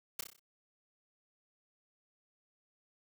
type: noise with echo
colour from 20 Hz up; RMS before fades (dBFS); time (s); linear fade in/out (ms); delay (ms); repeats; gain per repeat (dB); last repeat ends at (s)
white; -37; 0.19-0.21; 5; 31; 6; -5; 0.396
effects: none